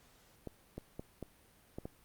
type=clicks; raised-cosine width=2 ms; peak=-28 dBFS; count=6; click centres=0.473 / 0.78 / 0.995 / 1.227 / 1.785 / 1.855 s; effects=pink hiss -65 dBFS RMS until 2.04 s + Opus 48 kbps